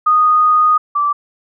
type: tone pair in turn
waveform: sine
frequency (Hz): 1238 / 1164.6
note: D#6 / D6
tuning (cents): -9 / -15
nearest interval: minor second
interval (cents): 106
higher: first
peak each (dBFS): -8 / -12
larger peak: first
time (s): 0.06-0.78 / 0.95-1.13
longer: first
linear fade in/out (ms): 10
effects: none